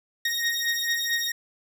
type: beating tone pair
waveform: 20% pulse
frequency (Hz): 1864.7 / 1869.2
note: A#6 / A#6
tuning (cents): 0 / +4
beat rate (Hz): 4.5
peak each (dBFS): -22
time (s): 0.25-1.32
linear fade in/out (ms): 5
effects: none